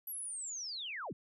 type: linear sweep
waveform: sine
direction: down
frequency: 11840 to 78.6 Hz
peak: -39 dBFS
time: 0.07-1.13 s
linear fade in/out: 5 ms
effects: none